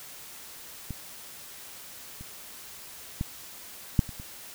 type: clicks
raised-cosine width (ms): 5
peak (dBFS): -22 / -30 / -16 / -7 / -27 / -28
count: 6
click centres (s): 0.907 / 2.21 / 3.211 / 3.992 / 4.092 / 4.199
effects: white hiss -45 dBFS RMS until 4.54 s